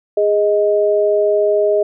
sine tone pair together, 412.3 / 625.8 Hz, G#4 / D#5, -13 / +10 cents, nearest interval perfect fifth, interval 723 cents, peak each -14 dBFS, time 0.17-1.83 s, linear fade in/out 5 ms, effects none

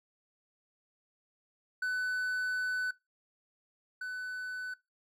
triangle tone pair in turn, 1500 / 1500 Hz, F#6 / F#6, +23 / +23 cents, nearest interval unison, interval 0 cents, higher neither, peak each -28 / -34 dBFS, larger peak first, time 1.82-2.91 / 4.01-4.74 s, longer first, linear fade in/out 5 ms, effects noise-tail reverb RT60 0.2 s tail -21 dB re dry

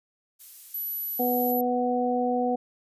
violet noise, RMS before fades -43 dBFS, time 0.39-1.53 s, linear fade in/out 20 ms
sine tone, 11840 Hz, F#9, in tune, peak -29 dBFS, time 0.74-1.61 s, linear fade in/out 5 ms
harmonic tone, 246.9 Hz, B3, in tune, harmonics 1 / 2 / 3, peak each -27 / -27 / -27 dBFS, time 1.19-2.56 s, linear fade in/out 10 ms
effects resampled to 32000 Hz

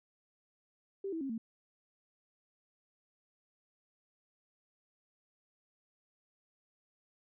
sine tone with pitch steps, 392 / 325.8 / 270.9 / 225.1 Hz, G4 / E4 / C#4 / A3, 0 / -20 / -40 / +40 cents, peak -35 dBFS, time 1.04-1.38 s, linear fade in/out 5 ms, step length 85 ms, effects none

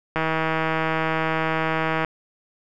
click train, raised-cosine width 0.5 ms, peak -8 dBFS, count 303, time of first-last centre 0.16-2.047 s, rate 160 Hz, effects none

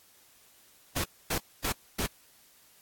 pink noise bursts, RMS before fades -30 dBFS, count 4, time 0.96-2.064 s, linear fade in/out 5 ms, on 81 ms, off 260 ms, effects white hiss -60 dBFS RMS until 2.81 s + AAC 64 kbps

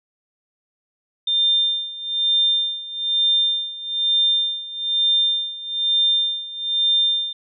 sine tone with tremolo, 3600 Hz, A7, 39 cents sharp, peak -14 dBFS, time 1.27-7.33 s, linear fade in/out 5 ms, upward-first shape sine, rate 1.1 Hz, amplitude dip 85%, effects none

